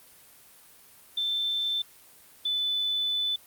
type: tone pair in turn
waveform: sine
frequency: 3546 / 3499 Hz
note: A7 / A7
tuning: +13 / -10 cents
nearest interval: unison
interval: 23 cents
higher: first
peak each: -25 dBFS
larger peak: neither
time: 1.17-1.82 / 2.45-3.36 s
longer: second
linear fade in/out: 5 ms
effects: white hiss -54 dBFS RMS until 3.46 s + Opus 32 kbps